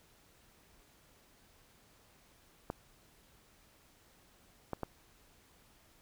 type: clicks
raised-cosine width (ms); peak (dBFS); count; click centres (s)
1; -22; 3; 2.701 / 4.733 / 4.833
effects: pink hiss -65 dBFS RMS until 6.01 s